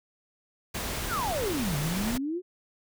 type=noise; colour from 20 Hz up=pink; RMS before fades=-33 dBFS; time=0.74-2.18 s; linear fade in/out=10 ms
type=exponential two-way sweep; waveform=sine; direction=down then up; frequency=1644 to 138.59 to 377.1 Hz; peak=-28 dBFS; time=1.08-2.42 s; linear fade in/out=50 ms; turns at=1.77 s
effects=none